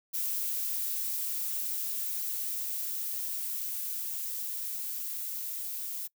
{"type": "noise with level ramp", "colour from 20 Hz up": "violet", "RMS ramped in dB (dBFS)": [-32, -37], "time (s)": [0.13, 6.08], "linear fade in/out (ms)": 20, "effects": ["noise-tail reverb RT60 0.1 s tail -23 dB re dry"]}